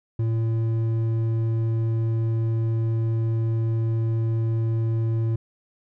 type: tone with hard clipping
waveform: sine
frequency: 113.1 Hz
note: A2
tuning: 48 cents sharp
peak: -22 dBFS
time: 0.19-5.36 s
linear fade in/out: 5 ms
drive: 6 dB
effects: none